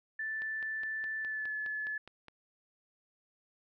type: tone with pitch glide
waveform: sine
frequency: 1760 to 1720.8 Hz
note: A6 to A6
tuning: 0 to -39 cents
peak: -34 dBFS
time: 0.19-1.98 s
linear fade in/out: 5 ms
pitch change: -39 cents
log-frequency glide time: 1.2-1.53 s
type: click train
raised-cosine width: 0.3 ms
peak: -33 dBFS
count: 10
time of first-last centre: 0.42-2.283 s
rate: 4.83 Hz
effects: none